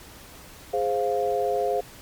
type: chord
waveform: sine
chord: F minor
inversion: first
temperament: equal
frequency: 415.3 / 523.3 / 698.5 Hz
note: Ab4 / C5 / F5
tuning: 0 / 0 / 0 cents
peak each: -26 dBFS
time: 0.73-1.81 s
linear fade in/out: 10 ms
effects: pink hiss -46 dBFS RMS until 2.01 s + MP3 96 kbps